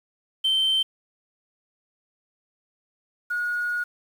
sine tone pair in turn, 3109 / 1445.8 Hz, G7 / F#6, -15 / -40 cents, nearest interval octave + minor second, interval 1325 cents, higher first, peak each -17 / -23 dBFS, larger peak first, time 0.44-0.83 / 3.3-3.84 s, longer second, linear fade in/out 10 ms, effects tanh soft clip ceiling -17 dBFS + 8-bit

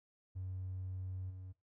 triangle tone with level steps, 93.2 Hz, F#2, 13 cents sharp, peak -37 / -44 dBFS, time 0.35-1.53 s, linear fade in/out 20 ms, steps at 1.29 s, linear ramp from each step 20 ms, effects noise-tail reverb RT60 0.2 s tail -17 dB re dry + tanh soft clip ceiling -35 dBFS

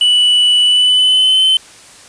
triangle tone with pitch glide, 2960 to 3066 Hz, F#7 to G7, 0 to -39 cents, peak -6 dBFS, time 0.01-1.57 s, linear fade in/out 2 ms, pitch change +61 cents, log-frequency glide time 0.63-1.45 s, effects white hiss -39 dBFS RMS until 2.08 s + resampled to 22050 Hz

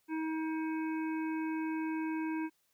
harmonic tone, 317.6 Hz, D#4, 36 cents sharp, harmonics 1 / 3 / 5 / 7 / 8, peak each -33 / -43 / -47 / -50 / -51 dBFS, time 0.08-2.5 s, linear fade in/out 50 ms, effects white hiss -75 dBFS RMS until 2.73 s

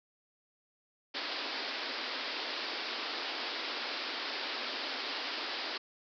white band-pass noise, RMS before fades -38 dBFS, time 1.14-5.78 s, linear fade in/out 10 ms, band 240 to 5100 Hz, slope 96 dB/octave, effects none

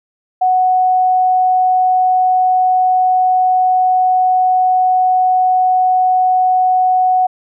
sine tone, 740 Hz, F#5, in tune, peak -9 dBFS, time 0.41-7.27 s, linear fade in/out 10 ms, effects none

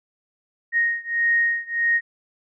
sine beating tone pair, 1864.7 / 1866.3 Hz, A#6 / A#6, 0 / +2 cents, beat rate 1.6 Hz, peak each -21 / -22 dBFS, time 0.72-2.01 s, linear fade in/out 50 ms, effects none

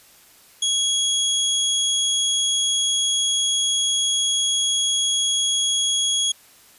25% pulse tone, 3322 Hz, G#7, in tune, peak -15 dBFS, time 0.62-6.32 s, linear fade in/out 5 ms, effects white hiss -51 dBFS RMS until 6.78 s + resampled to 32000 Hz

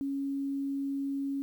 sine tone with quantisation, 276.5 Hz, C#4, 4 cents flat, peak -30 dBFS, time 0.01-1.42 s, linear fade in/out 0 ms, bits 10, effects none

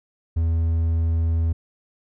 triangle tone with hard clipping, 82.41 Hz, E2, in tune, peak -19 dBFS, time 0.36-1.53 s, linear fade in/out 10 ms, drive 6 dB, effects none

